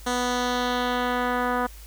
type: tone with low-pass filter sweep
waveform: 10% pulse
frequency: 246.9 Hz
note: B3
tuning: in tune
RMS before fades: -25 dBFS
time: 0.06-1.67 s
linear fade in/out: 10 ms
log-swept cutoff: 8100 to 1400 Hz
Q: 1.3
effects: added 52 Hz sine -41 dBFS peak until 1.86 s + white hiss -49 dBFS RMS until 1.86 s